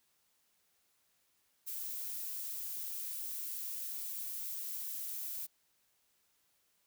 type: noise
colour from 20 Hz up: violet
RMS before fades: -41 dBFS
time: 1.66-5.47 s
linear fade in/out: 20 ms
effects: white hiss -75 dBFS RMS until 6.86 s